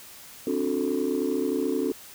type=chord; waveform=sine; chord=D dominant seventh; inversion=third; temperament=just; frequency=264.3 / 293.7 / 367.1 / 440.5 Hz; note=C4 / D4 / F#4 / A4; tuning=+18 / 0 / -14 / +2 cents; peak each=-28 dBFS; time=0.47-1.92 s; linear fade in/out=2 ms; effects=tanh soft clip ceiling -17 dBFS + white hiss -46 dBFS RMS until 2.14 s